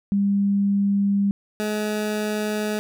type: tone pair in turn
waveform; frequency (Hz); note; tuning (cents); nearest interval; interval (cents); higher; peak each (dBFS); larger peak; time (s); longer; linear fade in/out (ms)
sine / 20% pulse; 200 / 211.9; G3 / G#3; +35 / +35; minor second; 100; second; -17 / -18; first; 0.12-1.31 / 1.6-2.79; neither; 0
effects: none